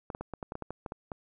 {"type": "clicks", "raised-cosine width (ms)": 1, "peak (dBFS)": -23, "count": 12, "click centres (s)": [0.102, 0.149, 0.21, 0.337, 0.428, 0.521, 0.554, 0.623, 0.706, 0.862, 0.921, 1.118], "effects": []}